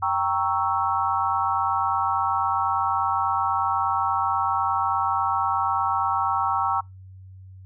sine chord, G diminished seventh, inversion none, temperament equal, 784 / 932.3 / 1108.7 / 1318.5 Hz, G5 / Bb5 / Db6 / Fb6, 0 / 0 / 0 / 0 cents, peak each -26 dBFS, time 0.02-6.81 s, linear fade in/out 10 ms, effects noise-tail reverb RT60 0.2 s tail -26 dB re dry + added 94 Hz sine -41 dBFS peak until 7.65 s

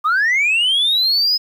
sine linear sweep, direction up, 1174.7 to 5100 Hz, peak -11 dBFS, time 0.04-1.38 s, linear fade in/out 20 ms, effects tanh soft clip ceiling -11 dBFS + 8-bit

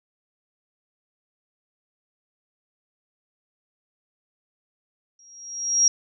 sine tone with exponential growth, 5640 Hz, F8, 16 cents sharp, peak -12 dBFS, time 5.19-5.88 s, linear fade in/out 2 ms, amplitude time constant 150 ms, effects none

